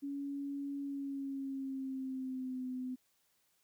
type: tone with pitch glide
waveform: sine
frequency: 280.9 to 254.6 Hz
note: C#4 to C4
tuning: +23 to -47 cents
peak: -37 dBFS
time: 0.02-2.96 s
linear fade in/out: 20 ms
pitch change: -170 cents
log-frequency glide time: 0.81-2.67 s
effects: white hiss -75 dBFS RMS until 3.63 s